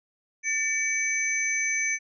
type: tone cluster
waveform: sine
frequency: 1792 / 2286 / 6130 Hz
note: A6 / D7 / G8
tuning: +31 / -47 / -40 cents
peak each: -32 / -26 / -29 dBFS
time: 0.43-1.99 s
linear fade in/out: 50 ms
effects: none